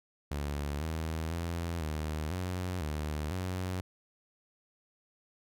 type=tone with pitch steps; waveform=sawtooth; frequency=72.3 / 80.1 / 84.6 / 77.1 / 91.1 / 75.7 / 92.1 Hz; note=D2 / E2 / E2 / D#2 / F#2 / D#2 / F#2; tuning=-27 / -49 / +45 / -15 / -26 / -47 / -7 cents; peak=-29 dBFS; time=0.31-3.81 s; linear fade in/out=5 ms; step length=500 ms; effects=none